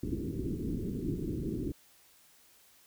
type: low-pass noise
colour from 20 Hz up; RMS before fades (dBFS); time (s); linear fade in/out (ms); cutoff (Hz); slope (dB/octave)
white; -35; 0.03-1.72; 2; 370; 48
effects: white hiss -62 dBFS RMS until 2.86 s